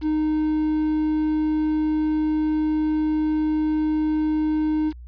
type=tone with quantisation; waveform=triangle; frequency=308.4 Hz; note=D#4; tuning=15 cents flat; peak=-17 dBFS; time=0.01-4.93 s; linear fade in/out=50 ms; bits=7; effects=added 60 Hz sine -37 dBFS peak until 5.07 s + resampled to 11025 Hz